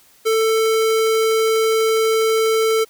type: tone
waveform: square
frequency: 443.9 Hz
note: A4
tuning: 15 cents sharp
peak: -15 dBFS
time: 0.25-2.85 s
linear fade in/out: 20 ms
effects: white hiss -52 dBFS RMS until 2.89 s